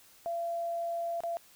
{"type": "tone with dropouts", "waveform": "sine", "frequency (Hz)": 680, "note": "F5", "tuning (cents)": -46, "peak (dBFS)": -31, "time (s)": [0.26, 1.37], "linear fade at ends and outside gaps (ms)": 0, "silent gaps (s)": [1.205, 1.236], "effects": ["white hiss -59 dBFS RMS until 1.55 s"]}